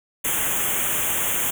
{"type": "band-stop noise", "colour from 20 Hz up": "white", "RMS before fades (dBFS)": -23, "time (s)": [0.24, 1.51], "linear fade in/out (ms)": 10, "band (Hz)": [3400, 6300], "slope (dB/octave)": 96, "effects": []}